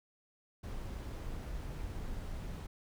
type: noise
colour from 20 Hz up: brown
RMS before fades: -41 dBFS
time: 0.63-2.67 s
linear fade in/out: 10 ms
effects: none